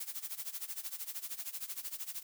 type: noise with tremolo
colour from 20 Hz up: blue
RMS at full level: -39 dBFS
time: 0-2.23 s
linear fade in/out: 5 ms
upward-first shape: sine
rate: 13 Hz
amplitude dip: 85%
effects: none